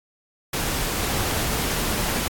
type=noise; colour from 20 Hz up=pink; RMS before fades=-25 dBFS; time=0.53-2.28 s; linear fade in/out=5 ms; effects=AAC 64 kbps